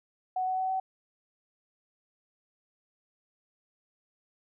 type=tone with pitch steps; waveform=sine; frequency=743 / 748.2 / 753.4 / 758.6 Hz; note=F#5 / F#5 / F#5 / F#5; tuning=+7 / +19 / +31 / +43 cents; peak=-27 dBFS; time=0.36-0.8 s; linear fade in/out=5 ms; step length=110 ms; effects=none